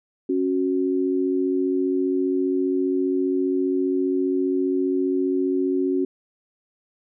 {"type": "tone pair together", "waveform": "sine", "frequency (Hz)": [275, 370], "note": ["C#4", "F#4"], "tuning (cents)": [-14, 0], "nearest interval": "perfect fourth", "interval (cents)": 514, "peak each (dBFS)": -22, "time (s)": [0.29, 6.05], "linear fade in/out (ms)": 5, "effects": []}